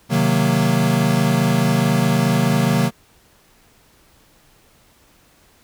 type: chord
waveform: square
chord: C half-diminished seventh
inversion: none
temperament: equal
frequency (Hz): 130.81 / 155.56 / 185 / 233.1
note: C3 / Eb3 / Gb3 / Bb3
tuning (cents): 0 / 0 / 0 / 0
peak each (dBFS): -21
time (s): 0.09-2.91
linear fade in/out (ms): 50
effects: pink hiss -54 dBFS RMS until 5.63 s